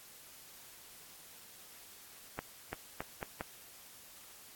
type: accelerating click train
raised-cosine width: 0.5 ms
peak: -22 dBFS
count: 5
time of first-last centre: 2.39-3.409 s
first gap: 340 ms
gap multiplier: 0.81
effects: white hiss -55 dBFS RMS until 4.55 s + AAC 64 kbps